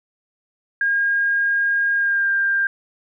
sine tone with pitch glide, 1622 to 1593.2 Hz, G#6 to G6, -41 to +28 cents, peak -16 dBFS, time 0.81-2.67 s, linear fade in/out 2 ms, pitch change -31 cents, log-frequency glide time 1.95-2.3 s, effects none

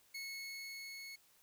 25% pulse tone with level ramp, 2191 Hz, C#7, 21 cents flat, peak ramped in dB -39 to -44 dBFS, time 0.14-1.16 s, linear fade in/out 10 ms, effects white hiss -69 dBFS RMS until 1.42 s

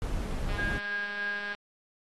brown noise, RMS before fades -32 dBFS, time 0.02-0.78 s, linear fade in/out 0 ms
click train, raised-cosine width 0.3 ms, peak -26 dBFS, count 218, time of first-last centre 0.49-1.549 s, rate 205 Hz
sine tone with tremolo, 1628 Hz, G#6, 35 cents flat, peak -29 dBFS, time 0.57-1.54 s, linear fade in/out 20 ms, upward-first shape sine, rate 3.2 Hz, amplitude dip 50%
effects AAC 32 kbps

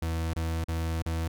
40% pulse tone with dropouts, 81.7 Hz, E2, 15 cents flat, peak -27 dBFS, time 0.02-1.28 s, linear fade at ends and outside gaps 5 ms, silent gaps 0.335-0.362 / 0.643-0.683 / 1.023-1.06 s, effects none

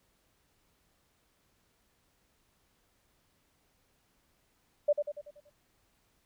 sine tone with echo, 587.3 Hz, D5, in tune, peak -21 dBFS, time 4.88-4.93 s, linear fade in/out 10 ms, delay 95 ms, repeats 6, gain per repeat -6 dB, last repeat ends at 5.5 s, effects pink hiss -72 dBFS RMS until 6.25 s

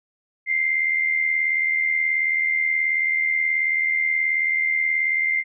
sine tone with amplitude modulation, 2094 Hz, C7, 1 cent sharp, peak -16 dBFS, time 0.46-5.44 s, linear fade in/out 50 ms, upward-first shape sine, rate 78.6 Hz, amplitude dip 55%, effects none

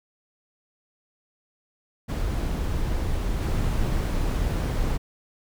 brown noise with level steps, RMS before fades -26 / -24 dBFS, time 2.08-4.98 s, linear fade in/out 20 ms, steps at 3.41 s, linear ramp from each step 20 ms, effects none

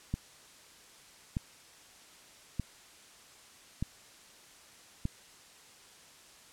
click train, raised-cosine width 5 ms, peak -19 dBFS, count 5, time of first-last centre 0.14-5.054 s, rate 0.814 Hz, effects white hiss -56 dBFS RMS until 6.52 s + low-pass 9000 Hz 12 dB/octave

